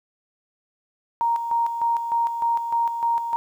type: tone with tremolo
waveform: sine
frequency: 932.3 Hz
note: A#5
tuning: in tune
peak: -18 dBFS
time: 1.21-3.36 s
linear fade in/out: 0 ms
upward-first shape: square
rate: 3.3 Hz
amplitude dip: 55%
effects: 9-bit